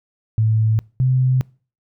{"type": "tone pair in turn", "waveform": "sine", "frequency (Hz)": [110, 128.86], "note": ["A2", "C3"], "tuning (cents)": [0, -26], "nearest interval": "minor third", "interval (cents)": 274, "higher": "second", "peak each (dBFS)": -13, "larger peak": "neither", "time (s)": [[0.38, 0.79], [1, 1.41]], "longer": "neither", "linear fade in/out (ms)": 0, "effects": ["noise-tail reverb RT60 0.4 s tail -25 dB re dry"]}